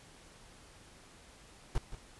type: noise with echo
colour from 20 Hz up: brown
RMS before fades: -29 dBFS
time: 1.75-1.78 s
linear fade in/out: 2 ms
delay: 170 ms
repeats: 1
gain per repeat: -12 dB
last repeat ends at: 1.95 s
effects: pink hiss -57 dBFS RMS until 2.19 s + resampled to 24000 Hz

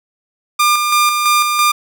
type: tone with tremolo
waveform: sawtooth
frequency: 1200 Hz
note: D6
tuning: 37 cents sharp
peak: -6 dBFS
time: 0.59-1.72 s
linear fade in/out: 10 ms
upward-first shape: square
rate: 3 Hz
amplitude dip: 40%
effects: none

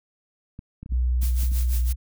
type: clicks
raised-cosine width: 5 ms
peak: -25 dBFS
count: 7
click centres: 0.591 / 0.83 / 0.861 / 0.923 / 1.232 / 1.433 / 1.518 s
type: tone with pitch glide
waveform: sine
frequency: 61.74 to 61.21 Hz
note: B1 to B1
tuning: 0 to -15 cents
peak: -19 dBFS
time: 0.89-1.96 s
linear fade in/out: 50 ms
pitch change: -15 cents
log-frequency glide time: 1.62-1.74 s
type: noise with tremolo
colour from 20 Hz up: blue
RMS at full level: -34 dBFS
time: 1.21-1.93 s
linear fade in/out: 10 ms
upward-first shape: sine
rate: 6 Hz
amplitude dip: 80%
effects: none

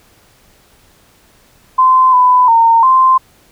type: tone with pitch steps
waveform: sine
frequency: 1032 / 1000 / 916 / 1042 Hz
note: C6 / B5 / A#5 / C6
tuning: -24 / +21 / -31 / -7 cents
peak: -5 dBFS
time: 1.78-3.18 s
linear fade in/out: 10 ms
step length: 350 ms
effects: pink hiss -49 dBFS RMS until 3.51 s

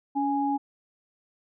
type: tone pair together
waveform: sine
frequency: 281.8 / 830 Hz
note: C#4 / G#5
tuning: +29 / -1 cents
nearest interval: octave + perfect fifth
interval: 1870 cents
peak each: -26 dBFS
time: 0.15-0.58 s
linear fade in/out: 20 ms
effects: none

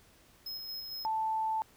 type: tone with tremolo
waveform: square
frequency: 5140 Hz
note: E8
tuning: 45 cents flat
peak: -38 dBFS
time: 0.46-1.06 s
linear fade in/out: 5 ms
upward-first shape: square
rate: 4.4 Hz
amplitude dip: 30%
type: tone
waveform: sine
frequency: 880 Hz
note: A5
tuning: in tune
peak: -29 dBFS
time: 1.05-1.62 s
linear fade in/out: 0 ms
effects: pink hiss -62 dBFS RMS until 1.76 s

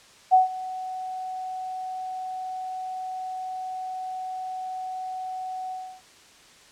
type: tone with ADSR envelope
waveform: sine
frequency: 746 Hz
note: F#5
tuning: 14 cents sharp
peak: -11 dBFS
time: 0.31-6.02 s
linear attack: 28 ms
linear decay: 140 ms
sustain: -19 dB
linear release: 310 ms
effects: white hiss -52 dBFS RMS until 6.71 s + low-pass 7000 Hz 12 dB/octave

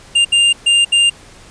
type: tone bursts at uneven times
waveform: square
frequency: 2800 Hz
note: F7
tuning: 4 cents sharp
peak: -9 dBFS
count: 4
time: 0.15-0.25 / 0.32-0.53 / 0.66-0.85 / 0.92-1.1 s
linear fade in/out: 10 ms
effects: pink hiss -41 dBFS RMS until 1.5 s + resampled to 22050 Hz

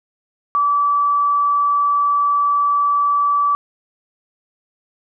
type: tone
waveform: sine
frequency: 1154 Hz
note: D6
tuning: 31 cents flat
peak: -13 dBFS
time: 0.55-3.55 s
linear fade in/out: 0 ms
effects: none

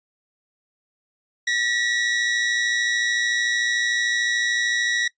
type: tone pair together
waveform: sawtooth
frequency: 1815 / 1928.5 Hz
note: A#6 / B6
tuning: -47 / -42 cents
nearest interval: minor second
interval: 105 cents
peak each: -25 / -17 dBFS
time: 1.47-5.08 s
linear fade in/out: 5 ms
effects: noise-tail reverb RT60 0.1 s tail -21 dB re dry + resampled to 16000 Hz

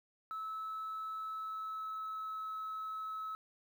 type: tone with pitch glide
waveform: sine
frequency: 1302 to 1293.8 Hz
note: E6 to E6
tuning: -22 to -33 cents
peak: -37 dBFS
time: 0.31-3.35 s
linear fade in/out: 0 ms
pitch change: -11 cents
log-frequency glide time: 1.24-2.52 s
effects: tanh soft clip ceiling -36 dBFS + 11-bit

